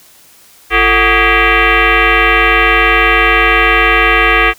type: tone with frequency modulation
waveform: sine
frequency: 344 Hz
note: F4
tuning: 26 cents flat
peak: -6 dBFS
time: 0.7-4.54 s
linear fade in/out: 50 ms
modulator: 397 Hz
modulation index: 6.2
effects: white hiss -43 dBFS RMS until 4.58 s